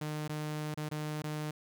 sawtooth tone with dropouts, 152 Hz, D#3, 40 cents flat, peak -31 dBFS, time 0.01-1.51 s, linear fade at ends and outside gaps 5 ms, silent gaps 0.279-0.293 / 0.744-0.773 / 0.89-0.913 / 1.222-1.238 s, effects none

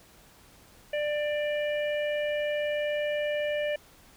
harmonic tone with a mistuned harmonic, 593 Hz, D5, 17 cents sharp, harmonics 1 / 3 / 4 / 5, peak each -27 / -37 / -39 / -41 dBFS, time 0.93-3.76 s, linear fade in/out 5 ms, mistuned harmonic 5, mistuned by -26 cents, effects pink hiss -56 dBFS RMS until 4.16 s

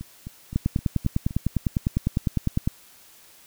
two click trains, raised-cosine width 5 ms, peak -9 / -22 dBFS, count 22 / 6, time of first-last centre 0.56-2.675 / 0.01-1.309 s, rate 9.93 / 3.85 Hz, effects white hiss -52 dBFS RMS until 3.46 s

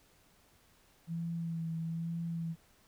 sine tone with vibrato, 165.6 Hz, E3, 8 cents sharp, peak -34 dBFS, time 1.07-2.56 s, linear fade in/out 50 ms, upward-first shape sine, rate 1.1 Hz, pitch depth 25 cents each way, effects pink hiss -66 dBFS RMS until 2.87 s

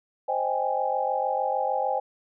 sine chord, Ab major seventh, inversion first, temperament equal, 523.3 / 622.3 / 784 / 830.6 Hz, C5 / Eb5 / G5 / Ab5, 0 / 0 / 0 / 0 cents, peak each -29 / -32 / -28 / -28 dBFS, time 0.28-2 s, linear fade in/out 10 ms, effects none

